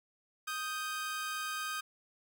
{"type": "tone pair together", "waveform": "sawtooth", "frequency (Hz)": [1244.5, 1568], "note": ["D#6", "G6"], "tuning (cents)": [0, 0], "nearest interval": "major third", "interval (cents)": 400, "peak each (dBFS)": [-34, -36], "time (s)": [0.47, 1.81], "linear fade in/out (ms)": 10, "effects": []}